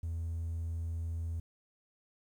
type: tone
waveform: triangle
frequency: 83 Hz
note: E2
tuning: 12 cents sharp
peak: -31 dBFS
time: 0.03-1.4 s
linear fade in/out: 5 ms
effects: tanh soft clip ceiling -29 dBFS + 11-bit